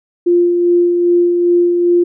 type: tone with tremolo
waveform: sine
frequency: 349.2 Hz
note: F4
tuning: in tune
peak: -7 dBFS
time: 0.26-2.04 s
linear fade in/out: 10 ms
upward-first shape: sine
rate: 2.5 Hz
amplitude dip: 35%
effects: none